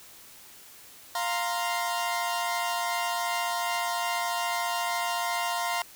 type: chord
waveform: sawtooth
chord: F suspended fourth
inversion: none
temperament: equal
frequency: 698.5 / 932.3 / 1046.5 Hz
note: F5 / Bb5 / C6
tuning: 0 / 0 / 0 cents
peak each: -27 / -28 / -29 dBFS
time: 1.15-5.82 s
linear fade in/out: 2 ms
effects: white hiss -50 dBFS RMS until 5.95 s